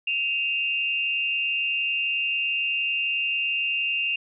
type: tone pair together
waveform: sine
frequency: 2541 / 2772 Hz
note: D#7 / F7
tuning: +36 / -14 cents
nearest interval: major second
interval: 150 cents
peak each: -28 / -24 dBFS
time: 0.07-4.16 s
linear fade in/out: 5 ms
effects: none